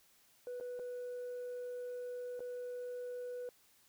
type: tone with dropouts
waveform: sine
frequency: 492.9 Hz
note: B4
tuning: 3 cents flat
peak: -38 dBFS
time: 0.47-3.49 s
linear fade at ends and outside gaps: 1 ms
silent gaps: 0.6-0.609 / 0.792-0.796 / 2.394-2.404 s
effects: tanh soft clip ceiling -39 dBFS + white hiss -68 dBFS RMS until 3.88 s